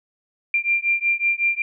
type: beating tone pair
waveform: sine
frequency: 2377 / 2382.4 Hz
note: D7 / D7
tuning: +20 / +24 cents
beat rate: 5.4 Hz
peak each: -21 dBFS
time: 0.54-1.62 s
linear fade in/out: 2 ms
effects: none